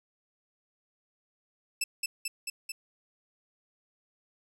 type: tone with echo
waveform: 15% pulse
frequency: 2637 Hz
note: E7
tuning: in tune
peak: -20 dBFS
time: 1.81-1.84 s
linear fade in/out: 5 ms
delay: 220 ms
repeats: 4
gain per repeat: -2 dB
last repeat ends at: 2.72 s
effects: none